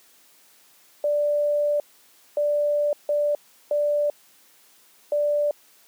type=tone bursts at uneven times; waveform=sine; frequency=587.3 Hz; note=D5; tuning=in tune; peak=-19 dBFS; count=5; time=1.04-1.8 / 2.37-2.93 / 3.09-3.35 / 3.71-4.1 / 5.12-5.51 s; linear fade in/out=2 ms; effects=white hiss -56 dBFS RMS until 5.87 s + high-pass 200 Hz 12 dB/octave